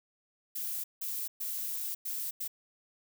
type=noise bursts at uneven times; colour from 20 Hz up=violet; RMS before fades=-36 dBFS; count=5; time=0.55-0.84 / 1.01-1.28 / 1.4-1.95 / 2.05-2.31 / 2.4-2.48 s; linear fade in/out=10 ms; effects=none